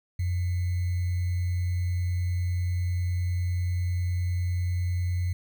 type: tone with sample-and-hold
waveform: sine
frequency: 89 Hz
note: F2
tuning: 33 cents sharp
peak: -24 dBFS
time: 0.19-5.33 s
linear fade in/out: 5 ms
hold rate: 2100 Hz
effects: none